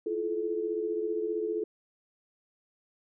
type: tone cluster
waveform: sine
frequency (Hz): 333.5 / 348.7 / 432.1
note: E4 / F4 / A4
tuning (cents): +20 / -3 / -31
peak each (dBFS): -37 / -35 / -30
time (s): 0.06-1.64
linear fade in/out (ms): 5
effects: none